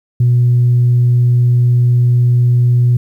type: tone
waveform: sine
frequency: 122 Hz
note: B2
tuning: 21 cents flat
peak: -6 dBFS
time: 0.2-2.97 s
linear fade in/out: 5 ms
effects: tanh soft clip ceiling -4 dBFS + 8-bit